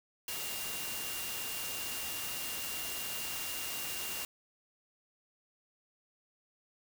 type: tone in noise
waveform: sine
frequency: 2794 Hz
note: F7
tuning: in tune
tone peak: -44 dBFS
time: 0.28-4.25 s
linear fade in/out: 2 ms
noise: white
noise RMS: -39 dBFS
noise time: 0.28-4.25 s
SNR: -8 dB
effects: none